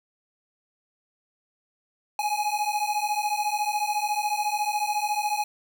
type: beating tone pair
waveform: square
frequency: 830.6 / 844.6 Hz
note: G#5 / G#5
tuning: 0 / +29 cents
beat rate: 14 Hz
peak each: -28 dBFS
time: 2.19-5.44 s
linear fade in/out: 2 ms
effects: none